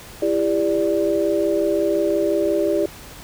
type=tone cluster; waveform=sine; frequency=334.6 / 400.3 / 587 Hz; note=E4 / G4 / D5; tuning=+26 / +36 / -1 cents; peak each=-21 dBFS; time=0.22-2.86 s; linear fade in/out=5 ms; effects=pink hiss -40 dBFS RMS until 3.23 s